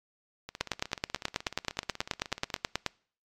two click trains, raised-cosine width 0.2 ms, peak -22 / -10 dBFS, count 35 / 22, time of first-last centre 0.49-2.563 / 0.61-2.863 s, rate 16.4 / 9.32 Hz, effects noise-tail reverb RT60 0.5 s tail -25 dB re dry + MP3 96 kbps

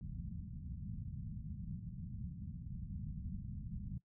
white low-pass noise, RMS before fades -45 dBFS, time 0.01-3.98 s, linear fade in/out 2 ms, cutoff 200 Hz, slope 48 dB/octave, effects noise-tail reverb RT60 0.1 s tail -19 dB re dry

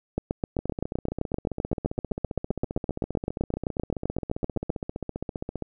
two click trains, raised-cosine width 2 ms, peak -17 / -12 dBFS, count 77 / 36, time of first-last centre 0.59-5.623 / 0.18-4.702 s, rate 15.1 / 7.74 Hz, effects none

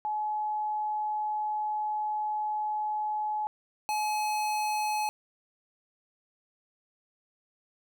sine / square tone pair in turn, 850 / 850 Hz, G#5 / G#5, +40 / +40 cents, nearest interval unison, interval 0 cents, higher neither, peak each -28 dBFS, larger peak neither, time 0.05-3.47 / 3.89-5.09 s, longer first, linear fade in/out 0 ms, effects none

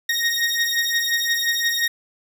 20% pulse beating tone pair, 1863 / 1868.7 Hz, A#6 / A#6, -2 / +4 cents, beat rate 5.7 Hz, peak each -17 dBFS, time 0.09-1.88 s, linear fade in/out 5 ms, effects none

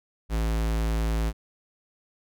square tone, 55 Hz, A1, in tune, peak -24 dBFS, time 0.29-1.33 s, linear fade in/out 50 ms, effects none

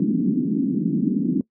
white band-pass noise, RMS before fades -21 dBFS, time 0-1.41 s, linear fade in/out 2 ms, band 170 to 300 Hz, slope 48 dB/octave, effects noise-tail reverb RT60 0.1 s tail -21 dB re dry

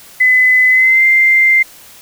sine tone with pitch glide, 2016 to 2091 Hz, B6 to C7, +35 to -2 cents, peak -6 dBFS, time 0.2-1.63 s, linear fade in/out 10 ms, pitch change +63 cents, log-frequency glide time 0.69-1.04 s, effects white hiss -39 dBFS RMS until 2.01 s

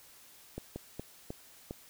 slowing click train, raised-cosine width 2 ms, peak -25 dBFS, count 5, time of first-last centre 0.58-1.709 s, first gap 180 ms, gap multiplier 1.31, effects white hiss -57 dBFS RMS until 1.89 s

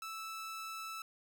sawtooth tone, 1315 Hz, E6, 5 cents flat, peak -38 dBFS, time 0.02-1.02 s, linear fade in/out 2 ms, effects none

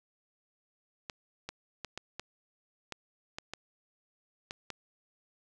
clicks, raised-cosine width 0.2 ms, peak -21 dBFS, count 10, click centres 1.098 / 1.49 / 1.847 / 1.976 / 2.196 / 2.923 / 3.385 / 3.536 / 4.509 / 4.703 s, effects none

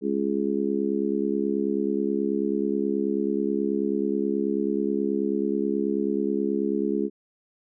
harmonic tone, 69.3 Hz, C#2, in tune, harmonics 3 / 4 / 5 / 6, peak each -28 / -28 / -28 / -28 dBFS, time 0.01-7.1 s, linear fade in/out 50 ms, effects none

